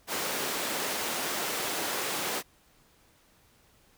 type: high-pass noise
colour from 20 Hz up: pink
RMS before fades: -32 dBFS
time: 0.07-2.43 s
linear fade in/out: 50 ms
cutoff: 350 Hz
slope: 12 dB/octave
effects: pink hiss -63 dBFS RMS until 3.97 s